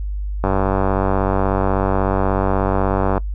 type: click train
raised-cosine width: 1 ms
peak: -4 dBFS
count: 265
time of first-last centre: 0.44-3.179 s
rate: 96.4 Hz
effects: noise-tail reverb RT60 0.1 s tail -22 dB re dry + added 50 Hz sine -21 dBFS peak until 3.34 s